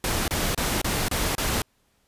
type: noise bursts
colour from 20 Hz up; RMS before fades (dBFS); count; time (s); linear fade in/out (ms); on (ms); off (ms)
pink; -25; 6; 0.04-1.62; 2; 240; 28
effects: pink hiss -67 dBFS RMS until 2.07 s + resampled to 32000 Hz